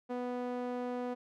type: tone with band-pass filter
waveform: sawtooth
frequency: 247 Hz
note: B3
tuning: in tune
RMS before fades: -37 dBFS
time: 0.09-1.15 s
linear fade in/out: 20 ms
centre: 520 Hz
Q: 1.1
effects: none